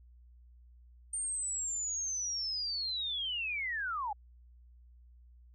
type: linear sweep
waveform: sine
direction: down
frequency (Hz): 8870 to 784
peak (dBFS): -33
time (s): 1.13-4.13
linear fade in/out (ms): 5
effects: added 60 Hz sine -55 dBFS peak until 5.54 s